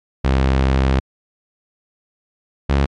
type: tone pair in turn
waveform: sawtooth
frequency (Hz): 66.3 / 69.2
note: C2 / C#2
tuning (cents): +23 / -2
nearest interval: minor second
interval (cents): 75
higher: second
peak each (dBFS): -9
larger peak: neither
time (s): 0.24-1 / 2.69-2.86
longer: first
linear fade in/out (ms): 10
effects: low-pass 4000 Hz 12 dB/octave + MP3 96 kbps